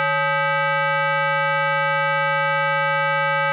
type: tone with frequency modulation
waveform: sine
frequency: 152.5 Hz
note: D#3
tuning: 34 cents flat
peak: -17 dBFS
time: 0-3.52 s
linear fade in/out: 0 ms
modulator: 709 Hz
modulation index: 2.8
effects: none